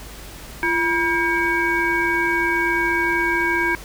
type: harmonic tone with a mistuned harmonic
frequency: 321.1 Hz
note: E4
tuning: 45 cents flat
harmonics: 1 / 3 / 5 / 7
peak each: -24 / -24 / -21 / -23 dBFS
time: 0.63-3.75 s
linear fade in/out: 0 ms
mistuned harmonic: 1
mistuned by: +110 cents
effects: added 50 Hz sine -39 dBFS peak until 3.84 s + pink hiss -39 dBFS RMS until 3.84 s